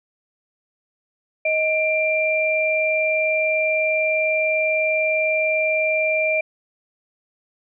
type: tone pair together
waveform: sine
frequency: 628 / 2371 Hz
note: D#5 / D7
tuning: +16 / +16 cents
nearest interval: octave + major seventh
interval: 2300 cents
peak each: -20 dBFS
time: 1.45-6.41 s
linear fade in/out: 5 ms
effects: none